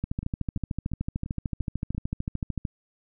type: two click trains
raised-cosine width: 5 ms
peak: -16 / -23 dBFS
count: 36 / 6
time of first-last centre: 0.04-2.652 / 0.23-1.948 s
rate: 13.4 / 2.91 Hz
effects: none